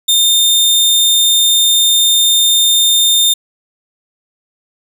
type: tone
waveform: sawtooth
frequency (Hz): 3628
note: A#7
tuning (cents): -48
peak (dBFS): -5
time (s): 0.08-3.34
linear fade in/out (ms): 10
effects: none